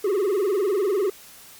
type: tone with vibrato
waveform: triangle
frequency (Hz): 392.6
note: G4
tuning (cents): +3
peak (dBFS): -17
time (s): 0.04-1.1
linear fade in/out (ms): 5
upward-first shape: triangle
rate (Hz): 20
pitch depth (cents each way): 190
effects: white hiss -46 dBFS RMS until 1.59 s + MP3 96 kbps